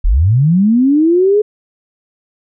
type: linear sweep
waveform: sine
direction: up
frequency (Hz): 30.87 to 428.8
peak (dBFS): -7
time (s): 0.04-1.42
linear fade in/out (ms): 10
effects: none